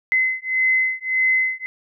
sine beating tone pair, 2045 / 2046.7 Hz, C7 / C7, -40 / -39 cents, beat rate 1.7 Hz, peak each -20 / -20 dBFS, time 0.12-1.66 s, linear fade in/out 0 ms, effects none

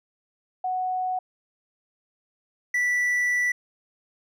sine / triangle tone pair in turn, 740 / 1965.3 Hz, F#5 / B6, 0 / -9 cents, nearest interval octave + perfect fourth, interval 1691 cents, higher second, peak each -24 / -19 dBFS, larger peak second, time 0.64-1.19 / 2.74-3.52 s, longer second, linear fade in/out 5 ms, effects none

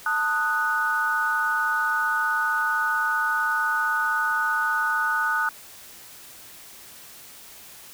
sine chord, D# diminished, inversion second, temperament equal with one note detuned, 888.2 / 1244.5 / 1480 Hz, A5 / D#6 / F#6, +16 / 0 / 0 cents, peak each -29 / -26 / -23 dBFS, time 0.06-5.49 s, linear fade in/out 2 ms, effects white hiss -45 dBFS RMS until 7.93 s

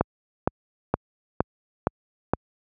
click train, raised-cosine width 1 ms, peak -5 dBFS, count 6, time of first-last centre 0.01-2.336 s, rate 2.15 Hz, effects high-pass 60 Hz 12 dB/octave

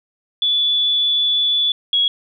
sine tone pair in turn, 3451 / 3329 Hz, A7 / G#7, -34 / +3 cents, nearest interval minor second, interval 63 cents, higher first, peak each -14 / -13 dBFS, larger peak second, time 0.42-1.72 / 1.93-2.08 s, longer first, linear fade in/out 2 ms, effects none

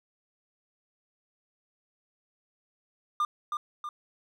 triangle tone with echo, 1200 Hz, D6, 37 cents sharp, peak -22 dBFS, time 3.2-3.25 s, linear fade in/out 2 ms, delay 320 ms, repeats 2, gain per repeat -5 dB, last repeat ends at 3.89 s, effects none

